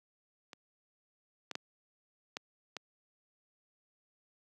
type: clicks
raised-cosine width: 0.2 ms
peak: -29 / -21 / -18 / -20 / -22 dBFS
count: 5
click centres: 0.532 / 1.513 / 1.554 / 2.369 / 2.767 s
effects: high-pass 200 Hz 12 dB/octave